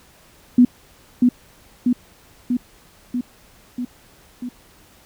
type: tone with echo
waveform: sine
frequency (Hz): 246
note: B3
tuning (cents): -7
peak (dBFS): -7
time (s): 0.58-0.65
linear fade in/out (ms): 5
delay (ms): 640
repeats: 6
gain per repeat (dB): -3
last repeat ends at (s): 4.49
effects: pink hiss -51 dBFS RMS until 5.05 s